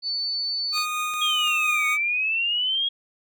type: tone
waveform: sine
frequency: 4496 Hz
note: C#8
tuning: 24 cents sharp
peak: -24 dBFS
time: 0.02-0.86 s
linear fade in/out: 50 ms
type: tone with tremolo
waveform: 25% pulse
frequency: 1233 Hz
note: D#6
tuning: 16 cents flat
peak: -20 dBFS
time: 0.72-1.98 s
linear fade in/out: 50 ms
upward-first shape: triangle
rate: 4.3 Hz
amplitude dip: 25%
type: clicks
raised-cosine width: 0.2 ms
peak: -24 dBFS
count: 3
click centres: 0.779 / 1.138 / 1.476 s
type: exponential two-way sweep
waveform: sine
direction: down then up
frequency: 3309 to 2217 to 3309 Hz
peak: -21 dBFS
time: 1.21-2.89 s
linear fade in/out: 10 ms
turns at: 1.87 s
effects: none